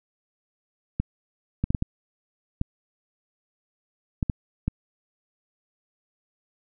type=clicks; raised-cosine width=5 ms; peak=-11 dBFS; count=9; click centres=1 / 1.64 / 1.705 / 1.748 / 1.824 / 2.614 / 4.228 / 4.298 / 4.68 s; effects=none

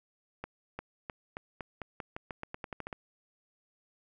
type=accelerating click train; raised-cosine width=0.5 ms; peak=-23 dBFS; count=16; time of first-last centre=0.44-2.928 s; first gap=350 ms; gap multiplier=0.88; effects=none

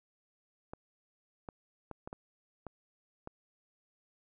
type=clicks; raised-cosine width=1 ms; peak=-28 dBFS; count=7; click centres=0.735 / 1.488 / 1.913 / 2.075 / 2.129 / 2.667 / 3.274 s; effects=none

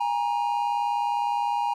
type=tone pair together; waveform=triangle; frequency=821 / 940.6 Hz; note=G#5 / A#5; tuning=-20 / +15 cents; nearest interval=major second; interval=235 cents; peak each=-24 dBFS; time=0-1.74 s; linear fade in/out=10 ms; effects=none

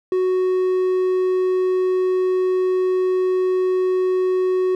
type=tone; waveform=triangle; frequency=370 Hz; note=F#4; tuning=in tune; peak=-14 dBFS; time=0.12-4.75 s; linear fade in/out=2 ms; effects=none

